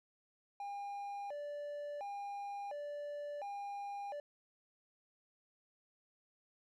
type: tone with vibrato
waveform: triangle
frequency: 686 Hz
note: F5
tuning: 31 cents flat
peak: -39 dBFS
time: 0.6-4.2 s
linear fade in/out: 2 ms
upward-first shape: square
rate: 0.71 Hz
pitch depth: 280 cents each way
effects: none